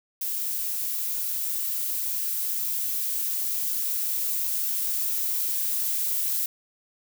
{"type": "noise with level ramp", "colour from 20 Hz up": "violet", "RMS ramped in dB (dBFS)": [-29, -26], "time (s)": [0.21, 6.46], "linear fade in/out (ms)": 5, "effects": []}